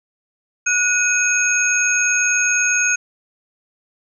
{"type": "tone cluster", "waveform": "sine", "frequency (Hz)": [1462, 2514, 6530], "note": ["F#6", "D#7", "G#8"], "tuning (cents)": [-21, 17, -30], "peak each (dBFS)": -19, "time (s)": [0.66, 2.96], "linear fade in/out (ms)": 10, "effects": []}